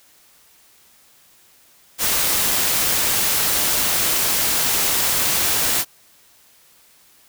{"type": "noise", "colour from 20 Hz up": "white", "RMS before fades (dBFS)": -19, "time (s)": [1.98, 5.85], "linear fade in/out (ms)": 50, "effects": ["white hiss -53 dBFS RMS until 7.28 s"]}